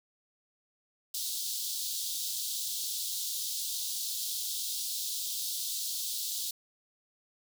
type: high-pass noise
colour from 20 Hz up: pink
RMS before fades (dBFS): -35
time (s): 1.14-6.51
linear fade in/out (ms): 5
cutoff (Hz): 3500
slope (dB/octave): 48
effects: none